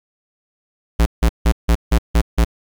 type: tone bursts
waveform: square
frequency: 57.3 Hz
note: A#1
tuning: 29 cents flat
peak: -11 dBFS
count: 7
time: 0.99-2.447 s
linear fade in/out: 10 ms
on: 71 ms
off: 160 ms
effects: 8-bit